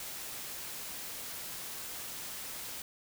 white noise, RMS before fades -42 dBFS, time 0-2.82 s, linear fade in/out 2 ms, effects none

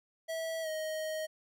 square tone with pitch glide, 651 to 627 Hz, E5 to D#5, -22 to +13 cents, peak -35 dBFS, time 0.28-1.27 s, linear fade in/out 20 ms, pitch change -65 cents, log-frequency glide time 0.62-0.68 s, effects none

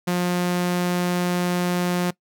sawtooth tone, 177.7 Hz, F3, 30 cents sharp, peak -16 dBFS, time 0.07-2.11 s, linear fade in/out 10 ms, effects noise-tail reverb RT60 0.1 s tail -21 dB re dry

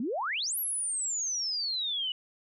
sine exponential two-way sweep, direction up then down, 211.6 to 11840 to 2916 Hz, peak -29 dBFS, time 0-2.12 s, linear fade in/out 2 ms, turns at 0.58 s, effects none

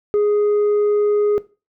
triangle tone with tanh clipping, 415.3 Hz, G#4, in tune, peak -14 dBFS, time 0.14-1.38 s, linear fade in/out 0 ms, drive 7 dB, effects noise-tail reverb RT60 0.3 s tail -17 dB re dry

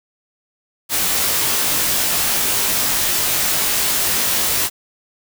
white noise with comb filter, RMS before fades -18 dBFS, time 0.89-4.7 s, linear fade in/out 50 ms, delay 19 ms, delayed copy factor -0.85, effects none

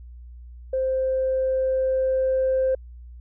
sine tone with level ramp, 523.3 Hz, C5, in tune, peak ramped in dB -20 to -17 dBFS, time 0.73-2.75 s, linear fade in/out 5 ms, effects tanh soft clip ceiling -15 dBFS + added 60 Hz sine -39 dBFS peak until 3.2 s

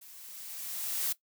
blue noise with level ramp, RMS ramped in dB -52 to -30 dBFS, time 0.01-1.13 s, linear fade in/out 10 ms, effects noise-tail reverb RT60 0.1 s tail -17 dB re dry

